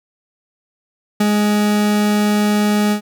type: tone with ADSR envelope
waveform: 40% pulse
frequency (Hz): 208.6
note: G#3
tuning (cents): +8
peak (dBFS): -10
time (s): 1.2-3.01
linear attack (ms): 7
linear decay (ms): 28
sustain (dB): -2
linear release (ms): 91
effects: none